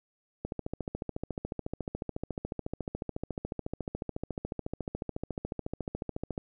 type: click train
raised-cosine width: 2 ms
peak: -20 dBFS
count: 84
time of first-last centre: 0.45-6.379 s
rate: 14 Hz
effects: none